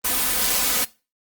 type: noise with comb filter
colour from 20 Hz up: white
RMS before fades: -21 dBFS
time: 0.04-0.85 s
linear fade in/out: 10 ms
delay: 4 ms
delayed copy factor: +0.95
effects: noise-tail reverb RT60 0.3 s tail -20 dB re dry + Opus 24 kbps